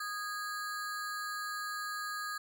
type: ring-modulated tone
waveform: square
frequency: 1444 Hz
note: F#6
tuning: 43 cents flat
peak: -34 dBFS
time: 0-2.38 s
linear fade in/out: 5 ms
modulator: 204 Hz
effects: none